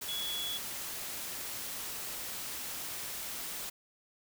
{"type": "tone in noise", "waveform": "sine", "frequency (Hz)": 3374, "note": "G#7", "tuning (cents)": 27, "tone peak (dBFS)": -35, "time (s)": [0.08, 0.58], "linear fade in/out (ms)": 10, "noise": "white", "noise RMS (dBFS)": -40, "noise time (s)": [0.01, 3.7], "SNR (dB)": 2, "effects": []}